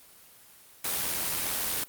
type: noise with amplitude modulation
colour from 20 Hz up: white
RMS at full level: -28 dBFS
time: 0.84-1.84 s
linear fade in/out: 5 ms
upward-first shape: sine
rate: 84.9 Hz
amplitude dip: 40%
effects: white hiss -54 dBFS RMS until 1.88 s + Opus 24 kbps